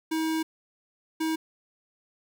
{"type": "tone bursts at uneven times", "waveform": "square", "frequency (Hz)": 319.4, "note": "D#4", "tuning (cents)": 45, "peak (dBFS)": -26, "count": 2, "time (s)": [[0.11, 0.43], [1.2, 1.36]], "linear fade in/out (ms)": 10, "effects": ["10-bit"]}